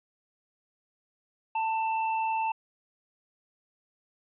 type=tone with tanh clipping; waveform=sine; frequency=889 Hz; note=A5; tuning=18 cents sharp; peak=-28 dBFS; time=1.55-2.52 s; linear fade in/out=5 ms; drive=13 dB; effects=resampled to 8000 Hz